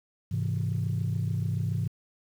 sine chord, Ab augmented, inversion none, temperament equal, 103.83 / 130.81 / 164.81 Hz, Ab2 / C3 / E3, 0 / 0 / 0 cents, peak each -28 / -30 / -31 dBFS, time 0.31-1.88 s, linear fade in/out 10 ms, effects tanh soft clip ceiling -20 dBFS + 9-bit

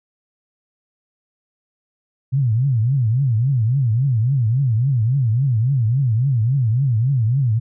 sine tone with vibrato, 123.47 Hz, B2, in tune, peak -14 dBFS, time 2.32-7.6 s, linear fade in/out 20 ms, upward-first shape triangle, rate 3.6 Hz, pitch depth 280 cents each way, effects none

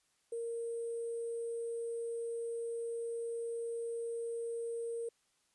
sine tone with sample-and-hold, 464.9 Hz, A#4, 5 cents flat, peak -36 dBFS, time 0.32-5.09 s, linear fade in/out 5 ms, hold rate 8820 Hz, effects white hiss -75 dBFS RMS until 5.54 s + resampled to 24000 Hz

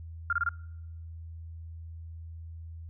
sine tone bursts, 1396.9 Hz, F6, in tune, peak -24 dBFS, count 4, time 0.3-0.49 s, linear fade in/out 2 ms, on 28 ms, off 26 ms, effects noise-tail reverb RT60 0.9 s tail -25 dB re dry + added 82 Hz sine -40 dBFS peak until 2.89 s

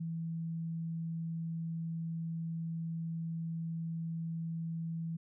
sine tone, 164.6 Hz, E3, 2 cents flat, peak -35 dBFS, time 0-5.17 s, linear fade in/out 10 ms, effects none

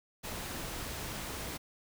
pink noise, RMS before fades -40 dBFS, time 0.23-1.58 s, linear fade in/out 20 ms, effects none

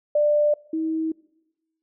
sine tone pair in turn, 593 / 320 Hz, D5 / D#4, +17 / +49 cents, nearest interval major seventh, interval 1068 cents, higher first, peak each -16 / -22 dBFS, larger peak first, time 0.15-0.54 / 0.73-1.12 s, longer neither, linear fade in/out 5 ms, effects noise-tail reverb RT60 1.0 s tail -23 dB re dry

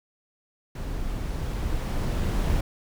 brown noise with level ramp, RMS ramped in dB -32 to -23 dBFS, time 0.75-2.61 s, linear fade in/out 5 ms, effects none

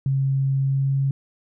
sine tone with pitch glide, 135.7 to 136.8 Hz, C#3 to C#3, -36 to -23 cents, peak -18 dBFS, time 0.06-1.11 s, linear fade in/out 2 ms, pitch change +13 cents, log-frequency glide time 0.59-0.97 s, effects none

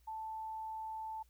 sine tone, 880 Hz, A5, in tune, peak -40 dBFS, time 0.07-1.23 s, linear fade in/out 10 ms, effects added 60 Hz sine -65 dBFS peak until 1.29 s + white hiss -75 dBFS RMS until 1.29 s

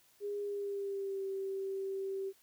sine tone with pitch glide, 408.7 to 387.8 Hz, G#4 to G4, -28 to -19 cents, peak -35 dBFS, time 0.2-2.33 s, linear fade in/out 50 ms, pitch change -91 cents, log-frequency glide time 0.41-1.24 s, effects white hiss -67 dBFS RMS until 2.42 s

